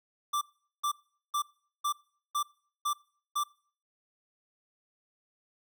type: tone bursts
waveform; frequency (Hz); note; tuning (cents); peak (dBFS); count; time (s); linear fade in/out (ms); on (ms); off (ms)
square; 1174.7; D6; 0; -28; 7; 0.33-3.438; 10; 84; 420
effects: noise-tail reverb RT60 0.5 s tail -24 dB re dry